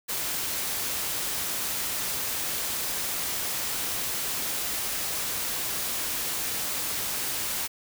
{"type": "noise", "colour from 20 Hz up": "white", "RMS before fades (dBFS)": -30, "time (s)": [0.08, 7.68], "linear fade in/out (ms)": 20, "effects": []}